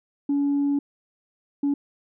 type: tone bursts at uneven times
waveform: sine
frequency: 283.7 Hz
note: C#4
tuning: 40 cents sharp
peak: -18 dBFS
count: 2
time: 0.29-0.79 / 1.63-1.74 s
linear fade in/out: 5 ms
effects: tanh soft clip ceiling -17 dBFS